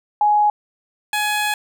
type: tone pair in turn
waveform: sine / 15% pulse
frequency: 836 / 840.3 Hz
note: G#5 / G#5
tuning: +11 / +20 cents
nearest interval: unison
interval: 9 cents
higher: second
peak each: -12 dBFS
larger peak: neither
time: 0.21-0.5 / 1.13-1.54 s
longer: second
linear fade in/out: 2 ms
effects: none